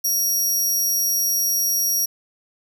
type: tone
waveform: 20% pulse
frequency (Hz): 5670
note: F8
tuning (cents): +25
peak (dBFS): -13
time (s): 0.04-2.06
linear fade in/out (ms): 10
effects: none